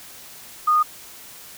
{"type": "tone", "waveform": "sine", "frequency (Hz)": 1230, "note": "D#6", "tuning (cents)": -20, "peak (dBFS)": -14, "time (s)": [0.67, 0.83], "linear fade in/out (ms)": 10, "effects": ["white hiss -42 dBFS RMS until 1.57 s"]}